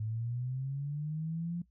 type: linear sweep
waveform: sine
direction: up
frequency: 106.7 to 174.9 Hz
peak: -33 dBFS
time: 0-1.62 s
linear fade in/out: 5 ms
effects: noise-tail reverb RT60 0.1 s tail -19 dB re dry + added 60 Hz sine -66 dBFS peak until 1.7 s